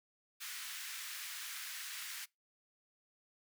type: high-pass noise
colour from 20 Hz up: pink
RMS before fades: -45 dBFS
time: 0.4-2.26 s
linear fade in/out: 20 ms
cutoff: 1500 Hz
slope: 24 dB/octave
effects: noise-tail reverb RT60 0.2 s tail -24 dB re dry